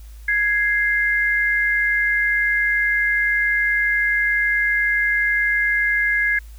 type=tone pair together; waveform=sine; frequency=1661.2 / 2093 Hz; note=G#6 / C7; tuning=0 / 0 cents; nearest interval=major third; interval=400 cents; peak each=-18 / -20 dBFS; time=0.28-6.39 s; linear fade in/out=5 ms; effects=added 54 Hz sine -36 dBFS peak until 6.58 s + white hiss -53 dBFS RMS until 6.58 s